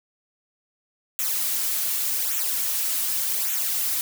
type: noise with flanger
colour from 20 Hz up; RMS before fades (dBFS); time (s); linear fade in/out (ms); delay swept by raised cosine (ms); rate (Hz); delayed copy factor
blue; -25; 1.19-4.01; 0; 0.2 to 5.1; 0.86; -0.75
effects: none